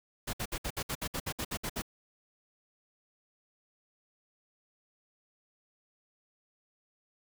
pink noise bursts, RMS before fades -35 dBFS, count 13, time 0.27-1.821 s, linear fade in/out 10 ms, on 63 ms, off 61 ms, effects none

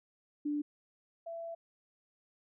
sine tone pair in turn, 294.2 / 668.5 Hz, D4 / E5, +3 / +24 cents, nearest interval octave + major second, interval 1421 cents, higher second, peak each -31 / -39 dBFS, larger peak first, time 0.45-0.62 / 1.26-1.55 s, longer second, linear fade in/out 10 ms, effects none

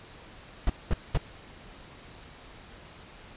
brown noise bursts, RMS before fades -22 dBFS, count 3, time 0.67-1.174 s, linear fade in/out 2 ms, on 28 ms, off 210 ms, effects pink hiss -49 dBFS RMS until 3.36 s + resampled to 8000 Hz

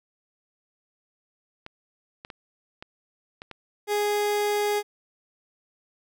clicks, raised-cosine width 0.3 ms, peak -23 dBFS, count 6, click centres 1.664 / 2.249 / 2.302 / 2.825 / 3.419 / 3.513 s
30% pulse tone, 414.4 Hz, G#4, 4 cents flat, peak -20 dBFS, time 3.87-4.83 s, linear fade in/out 50 ms
effects none

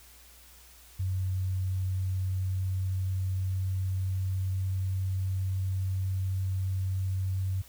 sine tone with pitch glide, 93.6 to 94.69 Hz, F#2 to F#2, +20 to +41 cents, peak -27 dBFS, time 0.99-7.62 s, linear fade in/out 10 ms, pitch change +21 cents, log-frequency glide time 1.2-5.24 s, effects added 60 Hz sine -56 dBFS peak until 7.68 s + white hiss -55 dBFS RMS until 7.68 s

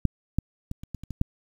clicks, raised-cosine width 5 ms, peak -8 / -10 / -19 / -27 / -21 / -27 / -21 / -9 dBFS, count 8, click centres 0.053 / 0.386 / 0.714 / 0.835 / 0.947 / 1.036 / 1.107 / 1.214 s, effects 8-bit

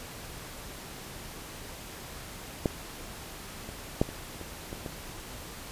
clicks, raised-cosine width 2 ms, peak -11 / -28 / -9 / -25 / -28 / -25 / -22 dBFS, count 7, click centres 2.658 / 3.69 / 4.015 / 4.09 / 4.413 / 4.729 / 4.862 s, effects pink hiss -43 dBFS RMS until 5.71 s + resampled to 32000 Hz

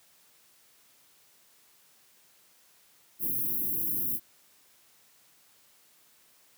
white band-stop noise, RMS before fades -30 dBFS, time 3.19-4.2 s, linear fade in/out 50 ms, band 380 to 11000 Hz, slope 96 dB/octave, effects white hiss -62 dBFS RMS until 6.57 s + high-pass 100 Hz 12 dB/octave

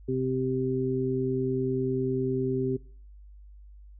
harmonic tone, 130 Hz, C3, 11 cents flat, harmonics 1 / 2 / 3, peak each -31 / -30 / -28 dBFS, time 0.08-2.77 s, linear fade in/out 10 ms, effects noise-tail reverb RT60 0.5 s tail -22 dB re dry + added 50 Hz sine -46 dBFS peak until 3.99 s

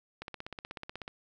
click train, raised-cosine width 0.3 ms, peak -24 dBFS, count 15, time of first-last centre 0.22-1.079 s, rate 16.3 Hz, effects none

